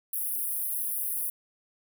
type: high-pass noise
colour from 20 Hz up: pink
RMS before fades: -31 dBFS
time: 0.13-1.3 s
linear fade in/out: 5 ms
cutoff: 9800 Hz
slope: 96 dB/octave
effects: none